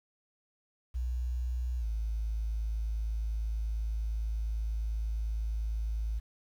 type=tone with pitch glide; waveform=sine; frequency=61 to 54.34 Hz; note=B1 to A1; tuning=-21 to -21 cents; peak=-29 dBFS; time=0.94-6.2 s; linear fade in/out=20 ms; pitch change=-200 cents; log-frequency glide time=1.79-1.85 s; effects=tanh soft clip ceiling -26 dBFS + 10-bit